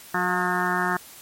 harmonic tone with a mistuned harmonic, 180.4 Hz, F#3, 44 cents flat, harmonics 1 / 2 / 4 / 5 / 6 / 7 / 8 / 9 / 10, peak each -30 / -30 / -30 / -30 / -30 / -30 / -30 / -30 / -30 dBFS, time 0.14-0.97 s, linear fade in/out 5 ms, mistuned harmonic 4, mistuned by -16 cents, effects white hiss -45 dBFS RMS until 1.21 s + MP3 64 kbps

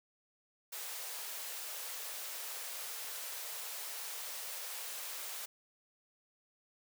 white high-pass noise, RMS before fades -43 dBFS, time 0.72-5.46 s, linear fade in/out 10 ms, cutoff 430 Hz, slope 48 dB/octave, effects none

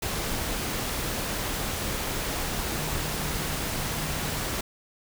sine tone in noise, 153.4 Hz, D#3, 24 cents flat, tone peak -37 dBFS, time 2.75-4.43 s, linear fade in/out 5 ms, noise pink, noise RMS -30 dBFS, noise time 0.02-4.61 s, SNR -10 dB, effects none

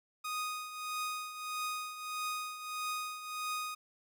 sawtooth tone with tremolo, 1243 Hz, D#6, 2 cents flat, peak -30 dBFS, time 0.24-3.75 s, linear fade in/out 10 ms, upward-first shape triangle, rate 1.6 Hz, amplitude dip 70%, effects none

